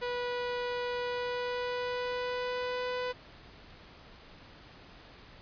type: tone with pitch glide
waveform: sawtooth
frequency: 489.4 to 498.8 Hz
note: B4 to B4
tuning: -16 to +17 cents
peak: -28 dBFS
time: 0.01-3.13 s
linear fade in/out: 20 ms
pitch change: +33 cents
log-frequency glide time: 1-2.91 s
effects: pink hiss -53 dBFS RMS until 5.41 s + resampled to 11025 Hz